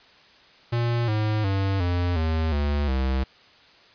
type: tone with pitch steps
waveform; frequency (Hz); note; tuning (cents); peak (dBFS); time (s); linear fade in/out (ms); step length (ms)
square; 118.5 / 107.42 / 97.37 / 88.26 / 80.01 / 72.53 / 65.74; A#2 / A2 / G2 / F2 / D#2 / D2 / C2; +29 / -41 / -11 / +19 / +49 / -21 / +9; -22; 0.72-3.24; 10; 360
effects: white hiss -53 dBFS RMS until 3.94 s + resampled to 11025 Hz